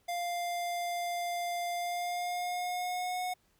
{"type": "tone with pitch glide", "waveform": "square", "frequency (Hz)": [698.5, 729.8], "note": ["F5", "F#5"], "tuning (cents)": [0, -24], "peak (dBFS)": -33, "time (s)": [0.08, 3.34], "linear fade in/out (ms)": 10, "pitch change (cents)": 76, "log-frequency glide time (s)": [1.72, 3.23], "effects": ["pink hiss -71 dBFS RMS until 3.59 s"]}